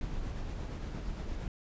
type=noise with tremolo; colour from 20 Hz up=brown; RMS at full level=-36 dBFS; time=0.01-1.48 s; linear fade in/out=2 ms; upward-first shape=sine; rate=8.6 Hz; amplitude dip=30%; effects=resampled to 16000 Hz